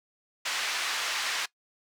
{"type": "band-pass noise", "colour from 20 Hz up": "pink", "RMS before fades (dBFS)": -31, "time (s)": [0.45, 1.46], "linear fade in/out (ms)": 10, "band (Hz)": [1400, 5600], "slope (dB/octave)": 12, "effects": ["noise-tail reverb RT60 0.1 s tail -20 dB re dry"]}